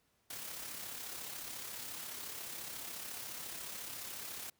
white noise with amplitude modulation, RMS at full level -43 dBFS, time 0.3-4.5 s, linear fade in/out 5 ms, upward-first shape sine, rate 34.2 Hz, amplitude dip 40%, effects pink hiss -75 dBFS RMS until 4.59 s + high-pass 60 Hz 12 dB/octave

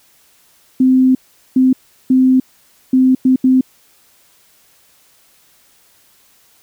sine tone bursts at uneven times, 258.8 Hz, C4, 19 cents flat, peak -7 dBFS, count 6, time 0.8-1.15 / 1.56-1.73 / 2.1-2.4 / 2.93-3.15 / 3.25-3.36 / 3.44-3.61 s, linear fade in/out 5 ms, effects white hiss -52 dBFS RMS until 6.62 s

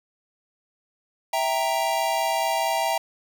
square chord, E diminished, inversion none, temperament equal, 659.3 / 784 / 932.3 Hz, E5 / G5 / Bb5, 0 / 0 / 0 cents, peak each -27 dBFS, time 1.33-2.98 s, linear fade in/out 5 ms, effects none

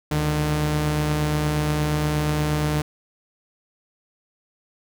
sawtooth tone pair together, 71.2 / 150.87 Hz, C#2 / D3, +47 / +47 cents, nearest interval octave + minor second, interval 1300 cents, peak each -24 / -17 dBFS, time 0.11-2.82 s, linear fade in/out 5 ms, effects none

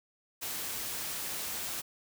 white noise, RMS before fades -37 dBFS, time 0.41-1.82 s, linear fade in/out 20 ms, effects none

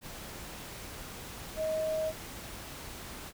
sine tone in noise, 630 Hz, D#5, 21 cents sharp, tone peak -29 dBFS, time 1.56-2.13 s, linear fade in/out 50 ms, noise pink, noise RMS -44 dBFS, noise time 0.01-3.33 s, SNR +12 dB, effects none

